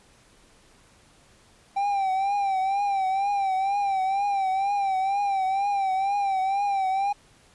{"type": "tone with vibrato", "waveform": "triangle", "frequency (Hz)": 784, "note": "G5", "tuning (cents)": 0, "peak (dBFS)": -20, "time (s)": [1.76, 7.13], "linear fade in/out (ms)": 10, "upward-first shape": "triangle", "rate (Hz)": 2.1, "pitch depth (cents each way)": 77, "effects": ["pink hiss -57 dBFS RMS until 7.54 s", "resampled to 24000 Hz"]}